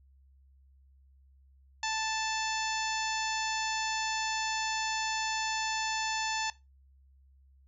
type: harmonic tone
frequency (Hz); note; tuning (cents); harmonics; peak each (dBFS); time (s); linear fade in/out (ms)
880; A5; 0; 1 / 2 / 3 / 4 / 5 / 6 / 7 / 8; -34 / -37 / -39 / -40 / -41 / -42 / -42 / -43; 1.83-6.5; 2
effects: noise-tail reverb RT60 0.2 s tail -17 dB re dry + added 67 Hz sine -58 dBFS peak until 7.67 s